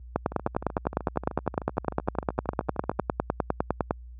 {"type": "two click trains", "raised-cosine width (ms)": 1, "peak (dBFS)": [-21, -9], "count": [36, 38], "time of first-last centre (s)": [[0.32, 2.992], [0.16, 3.909]], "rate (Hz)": [13.1, 9.87], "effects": ["added 60 Hz sine -38 dBFS peak until 4.19 s", "high-pass 60 Hz 12 dB/octave"]}